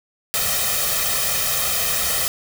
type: noise with comb filter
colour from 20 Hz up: white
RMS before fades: -21 dBFS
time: 0.34-2.28 s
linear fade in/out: 0 ms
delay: 1.6 ms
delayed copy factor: +0.8
effects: none